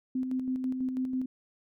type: tone with tremolo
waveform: sine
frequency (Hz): 257.7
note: C4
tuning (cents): -26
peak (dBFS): -27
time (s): 0.15-1.26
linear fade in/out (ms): 5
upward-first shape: square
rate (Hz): 6.1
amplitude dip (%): 40
effects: none